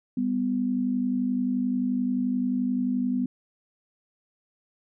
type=tone pair together; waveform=sine; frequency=198.03 / 249.5 Hz; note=G3 / B3; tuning=+18 / +18 cents; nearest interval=major third; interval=400 cents; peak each=-29 / -24 dBFS; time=0.17-3.26 s; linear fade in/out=5 ms; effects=none